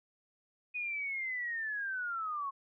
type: linear sweep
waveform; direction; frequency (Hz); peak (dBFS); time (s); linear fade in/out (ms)
sine; down; 2489 to 1078; -34; 0.74-2.51; 20
effects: none